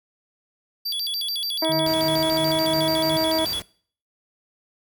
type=tone with vibrato; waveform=square; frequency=3974 Hz; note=B7; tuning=10 cents sharp; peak=-25 dBFS; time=0.85-3.6 s; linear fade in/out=10 ms; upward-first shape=square; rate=6.9 Hz; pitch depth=280 cents each way
type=harmonic tone; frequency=320 Hz; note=D#4; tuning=49 cents sharp; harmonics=1 / 2 / 3 / 4 / 5 / 6 / 7; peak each=-25 / -23 / -28 / -41 / -41 / -41 / -40 dBFS; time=1.62-3.45 s; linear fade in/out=5 ms
type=tone with tremolo; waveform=triangle; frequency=151.9 Hz; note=D#3; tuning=41 cents flat; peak=-25 dBFS; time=1.69-3.17 s; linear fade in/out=5 ms; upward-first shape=triangle; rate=2.9 Hz; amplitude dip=80%
type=noise; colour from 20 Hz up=pink; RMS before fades=-36 dBFS; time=1.86-3.62 s; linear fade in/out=0 ms
effects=noise-tail reverb RT60 0.5 s tail -22 dB re dry + high-pass 60 Hz 12 dB/octave